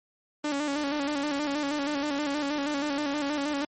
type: tone with vibrato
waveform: sawtooth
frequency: 289.1 Hz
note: D4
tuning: 27 cents flat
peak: -23 dBFS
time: 0.44-3.65 s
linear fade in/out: 5 ms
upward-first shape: square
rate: 6.3 Hz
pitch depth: 56 cents each way
effects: MP3 32 kbps